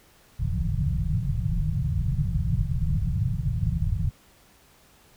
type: low-pass noise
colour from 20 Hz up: white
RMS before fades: -25 dBFS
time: 0.39-4.11 s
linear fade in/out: 20 ms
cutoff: 170 Hz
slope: 96 dB/octave
effects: pink hiss -57 dBFS RMS until 5.16 s